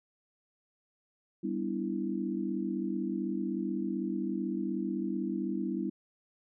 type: chord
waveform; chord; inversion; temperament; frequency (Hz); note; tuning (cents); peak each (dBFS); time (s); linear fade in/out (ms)
sine; E minor seventh; first; equal; 196 / 246.9 / 293.7 / 329.6; G3 / B3 / D4 / E4; 0 / 0 / 0 / 0; -35 / -37 / -38 / -35; 1.43-5.9; 10
effects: none